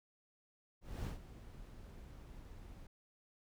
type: noise with ADSR envelope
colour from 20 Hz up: brown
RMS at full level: -39 dBFS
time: 0.81-2.87 s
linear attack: 240 ms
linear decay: 130 ms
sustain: -14 dB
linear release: 5 ms
effects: none